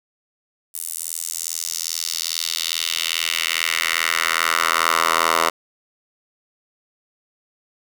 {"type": "tone with high-pass filter sweep", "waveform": "10% pulse", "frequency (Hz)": 82.41, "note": "E2", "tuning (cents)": 0, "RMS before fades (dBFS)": -22, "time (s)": [0.74, 5.5], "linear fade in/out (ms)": 10, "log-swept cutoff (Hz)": [10000, 860], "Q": 1.8, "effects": []}